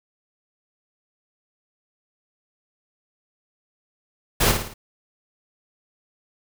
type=noise with echo; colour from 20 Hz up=pink; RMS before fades=-18 dBFS; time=4.4-4.52 s; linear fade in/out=10 ms; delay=55 ms; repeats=4; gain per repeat=-6 dB; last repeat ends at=4.74 s; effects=none